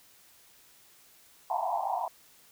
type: band-pass noise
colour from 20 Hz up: pink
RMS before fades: -31 dBFS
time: 1.5-2.08 s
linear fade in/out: 2 ms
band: 670 to 1000 Hz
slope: 96 dB/octave
effects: white hiss -59 dBFS RMS until 2.51 s